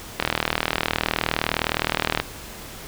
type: click train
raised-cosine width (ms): 0.3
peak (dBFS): -3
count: 80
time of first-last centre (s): 0.2-2.2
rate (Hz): 39.5
effects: pink hiss -38 dBFS RMS until 2.87 s